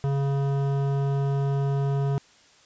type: tone with hard clipping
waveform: sine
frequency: 138.9 Hz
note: C#3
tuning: 4 cents sharp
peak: -24 dBFS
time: 0.04-2.18 s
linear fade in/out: 0 ms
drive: 14 dB
effects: white hiss -56 dBFS RMS until 2.65 s + resampled to 16000 Hz